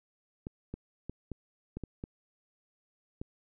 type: clicks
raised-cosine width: 3 ms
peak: -25 dBFS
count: 8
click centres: 0.469 / 0.74 / 1.096 / 1.317 / 1.77 / 1.837 / 2.039 / 3.215 s
effects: none